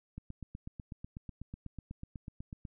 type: click train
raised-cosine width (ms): 5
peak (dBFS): -30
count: 21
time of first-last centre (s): 0.18-2.652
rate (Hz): 8.09
effects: none